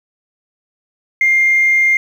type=tone; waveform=sine; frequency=2111 Hz; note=C7; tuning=15 cents sharp; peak=-8 dBFS; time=1.21-1.97 s; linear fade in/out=2 ms; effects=tanh soft clip ceiling -5 dBFS + 7-bit